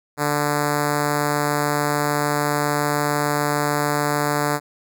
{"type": "tone with notch filter", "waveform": "5% pulse", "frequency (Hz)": 146.83, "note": "D3", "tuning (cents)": 0, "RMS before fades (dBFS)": -21, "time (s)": [0.17, 4.6], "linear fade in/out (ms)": 50, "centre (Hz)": 3100, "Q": 0.87, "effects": []}